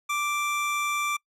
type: tone pair together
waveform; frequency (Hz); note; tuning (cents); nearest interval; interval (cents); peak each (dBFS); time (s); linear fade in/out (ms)
square; 1174.7 / 2349; D6 / D7; 0 / 0; octave; 1200; -28 / -30; 0.09-1.17; 10
effects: noise-tail reverb RT60 0.1 s tail -26 dB re dry + low-pass 12000 Hz 12 dB/octave